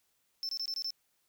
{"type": "tone bursts", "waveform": "triangle", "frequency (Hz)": 5320, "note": "E8", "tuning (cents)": 15, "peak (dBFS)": -32, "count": 6, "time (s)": [0.43, 0.905], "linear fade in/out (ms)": 0, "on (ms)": 60, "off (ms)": 23, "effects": ["white hiss -75 dBFS RMS until 1.28 s"]}